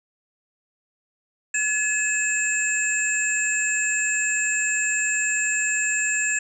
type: tone cluster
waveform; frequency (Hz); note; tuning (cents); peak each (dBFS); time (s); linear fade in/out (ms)
sine; 1711 / 2598 / 7130 / 7570; A6 / E7 / A8 / A#8; -49 / -26 / +22 / +26; -25 / -26 / -31 / -25; 1.54-6.39; 5
effects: none